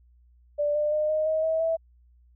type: tone with pitch steps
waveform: sine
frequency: 587.3 / 597.9 / 608.7 / 619.7 / 630.9 / 642.3 / 653.9 Hz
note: D5 / D5 / D#5 / D#5 / D#5 / E5 / E5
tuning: 0 / +31 / -38 / -7 / +24 / -45 / -14 cents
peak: -22 dBFS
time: 0.58-1.77 s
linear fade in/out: 20 ms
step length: 170 ms
effects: added 60 Hz sine -55 dBFS peak until 2.35 s